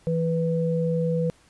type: tone pair together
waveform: sine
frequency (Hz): 164.81 / 493.9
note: E3 / B4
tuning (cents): 0 / 0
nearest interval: octave + perfect fifth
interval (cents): 1900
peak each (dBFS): -23 / -25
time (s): 0.07-1.3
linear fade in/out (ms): 0
effects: pink hiss -58 dBFS RMS until 1.49 s + resampled to 24000 Hz